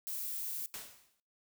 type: noise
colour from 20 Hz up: violet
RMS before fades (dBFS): -39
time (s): 0.07-0.66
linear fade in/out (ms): 0
type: noise with exponential decay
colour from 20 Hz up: white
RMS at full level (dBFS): -41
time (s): 0.74-1.2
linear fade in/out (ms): 0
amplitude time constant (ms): 100
effects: noise-tail reverb RT60 0.4 s tail -20 dB re dry